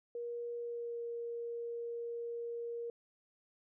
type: tone with pitch glide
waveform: sine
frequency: 474.8 to 469.6 Hz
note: A#4 to A#4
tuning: +32 to +13 cents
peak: -38 dBFS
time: 0.15-2.9 s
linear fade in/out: 2 ms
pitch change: -19 cents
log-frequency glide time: 0.56-1.02 s
effects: none